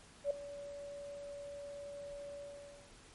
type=tone with ADSR envelope; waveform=sine; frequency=571 Hz; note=D5; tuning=49 cents flat; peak=-28 dBFS; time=0.24-2.93 s; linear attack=66 ms; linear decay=4 ms; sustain=-16 dB; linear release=570 ms; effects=pink hiss -59 dBFS RMS until 3.14 s + MP3 48 kbps